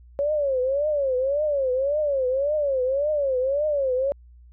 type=tone with vibrato; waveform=sine; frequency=554.4 Hz; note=C#5; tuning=in tune; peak=-20 dBFS; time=0.19-4.12 s; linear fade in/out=0 ms; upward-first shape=triangle; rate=1.8 Hz; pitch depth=190 cents each way; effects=added 60 Hz sine -46 dBFS peak until 4.52 s